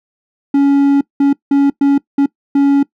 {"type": "tone bursts at uneven times", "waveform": "triangle", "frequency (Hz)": 280, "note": "C#4", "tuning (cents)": 18, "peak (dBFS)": -5, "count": 6, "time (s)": [[0.54, 1.01], [1.2, 1.33], [1.51, 1.7], [1.81, 1.98], [2.18, 2.26], [2.55, 2.83]], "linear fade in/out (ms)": 5, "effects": ["noise-tail reverb RT60 0.1 s tail -21 dB re dry"]}